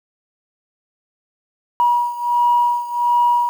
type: beating tone pair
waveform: sine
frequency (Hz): 961 / 962.4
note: B5 / B5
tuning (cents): -48 / -45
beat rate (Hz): 1.4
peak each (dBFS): -15 / -18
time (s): 1.8-3.49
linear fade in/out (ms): 0
effects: tanh soft clip ceiling -6 dBFS + 7-bit